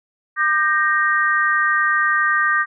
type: chord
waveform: sine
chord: G minor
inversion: second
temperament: equal with one note detuned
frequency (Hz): 1200 / 1568 / 1864.7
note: D6 / G6 / Bb6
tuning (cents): +37 / 0 / 0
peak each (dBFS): -19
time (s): 0.36-2.66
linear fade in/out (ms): 50
effects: none